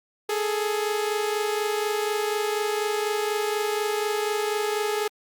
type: tone pair together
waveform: sawtooth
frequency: 417.4 / 441.5 Hz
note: G#4 / A4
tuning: +9 / +6 cents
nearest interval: minor second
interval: 97 cents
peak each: -21 / -26 dBFS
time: 0.29-5.08 s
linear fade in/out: 5 ms
effects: Opus 48 kbps